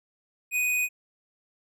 square tone, 2489 Hz, D#7, in tune, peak -24 dBFS, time 0.51-0.89 s, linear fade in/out 50 ms, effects none

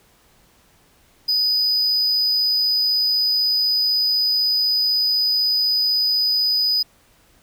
triangle tone, 4978 Hz, D#8, in tune, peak -15 dBFS, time 1.28-6.83 s, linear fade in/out 10 ms, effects pink hiss -56 dBFS RMS until 7.42 s

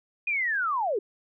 sine linear sweep, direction down, 2489 to 366.5 Hz, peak -24 dBFS, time 0.27-0.99 s, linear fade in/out 5 ms, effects none

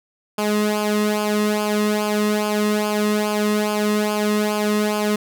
sawtooth tone with flanger, 210.3 Hz, G#3, 22 cents sharp, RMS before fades -20 dBFS, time 0.38-5.16 s, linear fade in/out 5 ms, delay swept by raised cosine 0.51 to 1.32 ms, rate 2.4 Hz, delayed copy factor -0.75, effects none

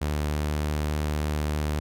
sawtooth tone with pitch glide, 74.6 to 75.29 Hz, D2 to D2, +28 to +44 cents, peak -21 dBFS, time 0.01-1.8 s, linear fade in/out 10 ms, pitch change +16 cents, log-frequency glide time 0.13-0.84 s, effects none

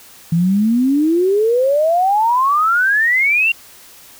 sine exponential sweep, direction up, 162.3 to 2794 Hz, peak -11 dBFS, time 0.32-3.52 s, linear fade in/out 5 ms, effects white hiss -42 dBFS RMS until 4.19 s

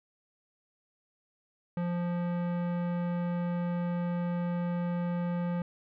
sine tone with tanh clipping, 174.61 Hz, F3, in tune, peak -31 dBFS, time 1.77-5.62 s, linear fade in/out 2 ms, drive 18 dB, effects none

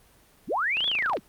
sine linear two-way sweep, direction up then down, 104.6 to 3496 to 104.6 Hz, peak -23 dBFS, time 0.47-1.2 s, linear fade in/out 50 ms, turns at 0.87 s
click train, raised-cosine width 0.3 ms, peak -20 dBFS, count 12, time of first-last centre 0.77-1.17 s, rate 27.5 Hz
effects pink hiss -58 dBFS RMS until 1.28 s + Opus 24 kbps

